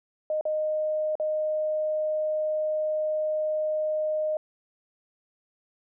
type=tone with dropouts; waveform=sine; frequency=617 Hz; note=D#5; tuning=15 cents flat; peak=-24 dBFS; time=0.3-4.37 s; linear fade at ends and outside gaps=2 ms; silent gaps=0.411-0.453 / 1.154-1.198 s; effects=none